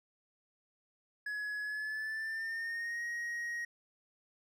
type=tone with pitch glide; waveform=triangle; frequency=1689 to 1884.9 Hz; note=G#6 to A#6; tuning=+29 to +19 cents; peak=-34 dBFS; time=1.26-3.65 s; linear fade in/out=5 ms; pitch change=+190 cents; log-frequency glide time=1.62-3.03 s; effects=none